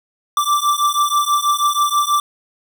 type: beating tone pair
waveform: square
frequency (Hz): 1170 / 1176.2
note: D6 / D6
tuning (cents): -7 / +2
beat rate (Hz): 6.2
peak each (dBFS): -18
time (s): 0.37-2.2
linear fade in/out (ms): 2
effects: none